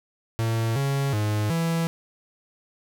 45% pulse tone with pitch steps, 113.6 / 138.5 / 105.7 / 165.7 Hz, A#2 / C#3 / G#2 / E3, -44 / -1 / +31 / +9 cents, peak -22 dBFS, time 0.39-1.87 s, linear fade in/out 0 ms, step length 370 ms, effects none

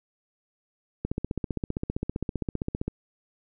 click train, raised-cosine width 3 ms, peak -15 dBFS, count 29, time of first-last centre 1.05-2.88 s, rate 15.3 Hz, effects none

